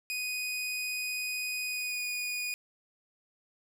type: tone with pitch glide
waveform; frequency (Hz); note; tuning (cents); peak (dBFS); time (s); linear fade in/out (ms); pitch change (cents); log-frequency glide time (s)
sawtooth; 2489 to 2463; D#7 to D#7; 0 to -18; -29; 0.1-2.54; 0; -18; 1.65-2.04
effects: none